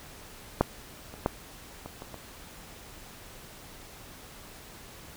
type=clicks; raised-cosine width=1 ms; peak=-6 / -28 / -10 / -25 / -26 / -26 dBFS; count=6; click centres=0.61 / 1.14 / 1.261 / 1.86 / 2.021 / 2.143 s; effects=pink hiss -48 dBFS RMS until 5.16 s